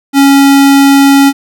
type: tone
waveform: square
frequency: 277.2 Hz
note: C#4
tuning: in tune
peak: -3 dBFS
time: 0.13-1.33 s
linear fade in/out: 50 ms
effects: none